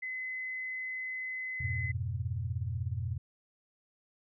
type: tone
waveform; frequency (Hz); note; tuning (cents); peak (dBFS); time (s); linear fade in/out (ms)
sine; 2033; B6; +50; -35; 0.02-1.92; 10
type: chord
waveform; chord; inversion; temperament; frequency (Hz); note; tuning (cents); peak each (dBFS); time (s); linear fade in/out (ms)
sine; F diminished; none; equal; 87.31 / 103.83 / 123.47; F2 / Ab2 / Cb3; 0 / 0 / 0; -36 / -37 / -36; 1.6-3.18; 10
effects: none